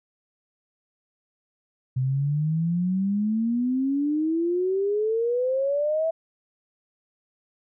sine exponential sweep, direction up, 126.7 to 659.3 Hz, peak -21 dBFS, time 1.96-6.11 s, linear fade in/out 10 ms, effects none

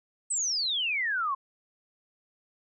sine exponential sweep, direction down, 8330 to 1046.5 Hz, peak -26 dBFS, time 0.3-1.35 s, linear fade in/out 10 ms, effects none

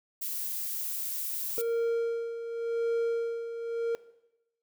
violet noise, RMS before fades -34 dBFS, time 0.21-1.62 s, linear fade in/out 10 ms
triangle tone with tremolo, 463.6 Hz, A#4, 10 cents flat, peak -23 dBFS, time 1.58-3.95 s, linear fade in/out 0 ms, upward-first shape sine, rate 0.9 Hz, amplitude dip 65%
effects noise-tail reverb RT60 0.9 s tail -18 dB re dry

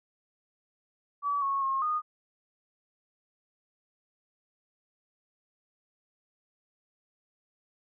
sine tone with pitch steps, 1145 / 1100 / 1077 / 1230 Hz, D6 / C#6 / C6 / D#6, -44 / -14 / +50 / -20 cents, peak -26 dBFS, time 1.22-2.02 s, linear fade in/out 50 ms, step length 200 ms, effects none

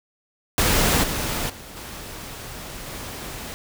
pink noise with level steps, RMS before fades -19 / -26 / -40 / -36 / -34 dBFS, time 0.58-3.54 s, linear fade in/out 0 ms, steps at 1.03 / 1.49 / 1.76 / 2.86 s, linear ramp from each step 10 ms, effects none

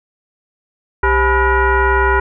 sine tone with frequency modulation, 523.3 Hz, C5, in tune, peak -10 dBFS, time 1.03-2.2 s, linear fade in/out 5 ms, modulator 459 Hz, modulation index 2.6, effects none

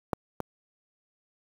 clicks, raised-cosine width 1 ms, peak -11 / -16 dBFS, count 2, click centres 0.132 / 0.403 s, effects high-pass 80 Hz 12 dB/octave + 7-bit

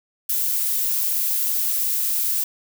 violet noise, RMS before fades -22 dBFS, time 0.29-2.44 s, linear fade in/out 5 ms, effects none

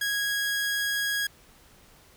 sawtooth tone, 1651 Hz, G#6, 11 cents flat, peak -22 dBFS, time 0.01-1.27 s, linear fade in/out 5 ms, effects pink hiss -56 dBFS RMS until 2.16 s

